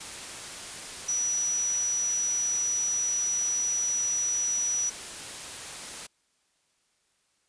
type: tone in noise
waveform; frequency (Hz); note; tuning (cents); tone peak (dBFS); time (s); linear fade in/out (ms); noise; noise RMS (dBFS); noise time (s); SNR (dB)
sine; 5880; F#8; -12; -25; 1.08-4.9; 10; white; -39; 0-6.07; +11
effects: white hiss -71 dBFS RMS until 7.48 s + resampled to 22050 Hz